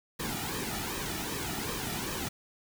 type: noise with flanger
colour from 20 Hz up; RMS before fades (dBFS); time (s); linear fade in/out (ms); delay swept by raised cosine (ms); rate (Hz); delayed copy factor
pink; -35; 0.19-2.29; 10; 1.4 to 1.92; 2.6; -0.65
effects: none